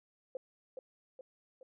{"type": "tone with echo", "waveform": "sine", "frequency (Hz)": 519, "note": "C5", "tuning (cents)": -14, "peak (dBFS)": -36, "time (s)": [0.35, 0.37], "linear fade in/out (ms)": 2, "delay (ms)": 420, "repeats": 3, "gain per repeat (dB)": -5, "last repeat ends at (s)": 1.63, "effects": []}